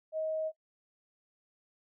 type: tone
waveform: sine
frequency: 631 Hz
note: D#5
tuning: 24 cents sharp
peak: -31 dBFS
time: 0.12-0.52 s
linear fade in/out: 50 ms
effects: noise-tail reverb RT60 0.1 s tail -17 dB re dry